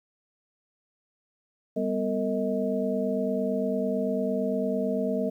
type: tone cluster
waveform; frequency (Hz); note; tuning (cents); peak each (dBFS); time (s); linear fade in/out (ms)
sine; 198.2 / 247.1 / 453.5 / 632; G3 / B3 / A#4 / D#5; +19 / +1 / -48 / +27; -30; 1.76-5.3; 10
effects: 10-bit